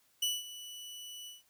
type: tone with ADSR envelope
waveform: sawtooth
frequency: 2960 Hz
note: F#7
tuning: in tune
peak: -25 dBFS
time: 0.22-1.43 s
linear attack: 7 ms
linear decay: 200 ms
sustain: -16 dB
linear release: 160 ms
effects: white hiss -70 dBFS RMS until 1.49 s